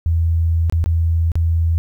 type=tone with dropouts; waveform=sine; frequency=82.7 Hz; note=E2; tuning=6 cents sharp; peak=-13 dBFS; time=0.06-1.78 s; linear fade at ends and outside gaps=0 ms; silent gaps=0.698-0.724 / 0.841-0.86 / 1.318-1.355 s; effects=9-bit